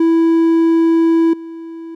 triangle tone with level steps, 329.6 Hz, E4, in tune, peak -7 / -25 dBFS, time 0-1.95 s, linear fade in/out 5 ms, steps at 1.33 s, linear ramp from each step 5 ms, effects none

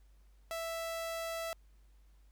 sawtooth tone, 660 Hz, E5, 2 cents sharp, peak -33 dBFS, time 0.51-1.53 s, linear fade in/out 0 ms, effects added 50 Hz sine -59 dBFS peak until 2.31 s + pink hiss -75 dBFS RMS until 2.31 s

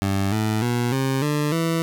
20% pulse tone with pitch steps, 98 / 108.74 / 120.65 / 133.87 / 148.54 / 164.82 Hz, G2 / A2 / B2 / C3 / D3 / E3, 0 / -20 / -40 / +40 / +20 / 0 cents, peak -15 dBFS, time 0.02-1.82 s, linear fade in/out 0 ms, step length 300 ms, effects none

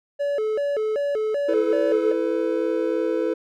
triangle tone with vibrato, 497.2 Hz, B4, 12 cents sharp, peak -19 dBFS, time 0.19-2.13 s, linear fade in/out 20 ms, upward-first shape square, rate 2.6 Hz, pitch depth 240 cents each way
triangle chord, E suspended fourth, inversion none, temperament equal with one note detuned, 329.6 / 440 / 503.1 Hz, E4 / A4 / B4, 0 / 0 / +32 cents, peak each -23 dBFS, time 1.48-3.34 s, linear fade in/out 10 ms
effects none

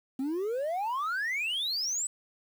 sine exponential sweep, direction up, 255.1 to 8110 Hz, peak -26 dBFS, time 0.19-2.07 s, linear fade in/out 5 ms, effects tanh soft clip ceiling -28 dBFS + 9-bit

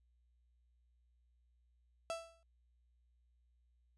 35% pulse tone with exponential decay, 663 Hz, E5, 10 cents sharp, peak -34 dBFS, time 2.1-2.43 s, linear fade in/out 0 ms, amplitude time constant 71 ms, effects added 60 Hz sine -70 dBFS peak until 3.97 s + resampled to 24000 Hz

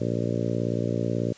harmonic tone, 58.27 Hz, A#1, in tune, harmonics 2 / 3 / 4 / 5 / 6 / 7 / 8 / 9 / 10, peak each -29 / -31 / -32 / -33 / -34 / -34 / -35 / -36 / -36 dBFS, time 0-1.33 s, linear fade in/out 10 ms, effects white hiss -51 dBFS RMS until 1.37 s + resampled to 16000 Hz

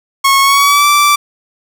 sawtooth tone with pitch glide, 1095 to 1166.8 Hz, C#6 to D6, -22 to -12 cents, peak -3 dBFS, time 0.24-1.16 s, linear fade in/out 10 ms, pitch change +110 cents, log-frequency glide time 0.41-0.87 s, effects none

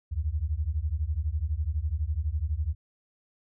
sine beating tone pair, 70.7 / 82.7 Hz, C#2 / E2, +35 / +6 cents, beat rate 12 Hz, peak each -29 dBFS, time 0.11-2.75 s, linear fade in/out 20 ms, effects none

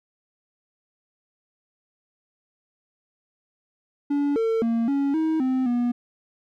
triangle tone with pitch steps, 286.3 / 450.4 / 230.3 / 279.3 / 317.9 / 259.2 / 241.8 Hz, D4 / A4 / A#3 / C#4 / D#4 / C4 / B3, -44 / +40 / -21 / +13 / +37 / -16 / -36 cents, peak -18 dBFS, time 4.1-5.92 s, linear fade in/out 10 ms, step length 260 ms, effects none

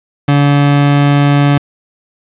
30% pulse tone, 143.2 Hz, D3, 43 cents flat, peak -4 dBFS, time 0.28-1.58 s, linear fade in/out 5 ms, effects resampled to 8000 Hz + 7-bit

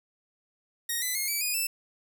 5% pulse tone with pitch steps, 1871 / 2005 / 2149 / 2303 / 2469 / 2646 Hz, A#6 / B6 / C7 / D7 / D#7 / E7, +6 / +26 / +46 / -34 / -14 / +6 cents, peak -18 dBFS, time 0.89-1.67 s, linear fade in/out 5 ms, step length 130 ms, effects none

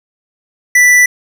triangle tone with hard clipping, 1975.5 Hz, B6, in tune, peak -6 dBFS, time 0.75-1.06 s, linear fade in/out 5 ms, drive 16 dB, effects none

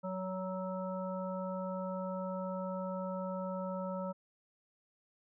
harmonic tone with a mistuned harmonic, 187.2 Hz, F#3, 20 cents sharp, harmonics 1 / 3 / 5 / 7, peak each -39 / -39 / -45 / -46 dBFS, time 0.03-4.13 s, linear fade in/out 20 ms, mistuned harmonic 1, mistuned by -15 cents, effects none

